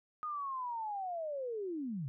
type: linear sweep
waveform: sine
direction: down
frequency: 1244.5 to 123.47 Hz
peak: -36 dBFS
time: 0.23-2.08 s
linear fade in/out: 0 ms
effects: none